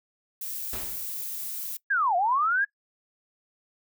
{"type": "noise", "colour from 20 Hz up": "violet", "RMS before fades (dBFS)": -34, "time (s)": [0.41, 1.77], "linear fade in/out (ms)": 5}
{"type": "noise with exponential decay", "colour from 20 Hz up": "pink", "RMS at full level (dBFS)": -36, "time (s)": [0.73, 1.29], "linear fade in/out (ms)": 2, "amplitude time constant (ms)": 120}
{"type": "linear two-way sweep", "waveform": "sine", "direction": "down then up", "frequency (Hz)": [1681, 677, 1681], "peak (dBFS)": -21, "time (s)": [1.9, 2.65], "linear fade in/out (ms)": 10, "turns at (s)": 2.16}
{"effects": ["noise-tail reverb RT60 0.1 s tail -21 dB re dry"]}